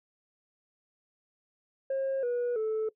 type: tone with pitch steps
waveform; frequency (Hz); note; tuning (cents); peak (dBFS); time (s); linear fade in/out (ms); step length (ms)
sine; 538 / 484.9 / 437; C5 / B4 / A4; +48 / -32 / -12; -25; 1.9-2.89; 5; 330
effects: noise-tail reverb RT60 0.1 s tail -21 dB re dry + tanh soft clip ceiling -26 dBFS